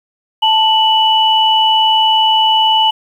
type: tone pair together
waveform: sine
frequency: 880.6 / 2960 Hz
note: A5 / F#7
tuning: +1 / 0 cents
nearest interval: octave + major sixth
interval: 2099 cents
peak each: -11 / -11 dBFS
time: 0.42-2.91 s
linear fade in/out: 10 ms
effects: 7-bit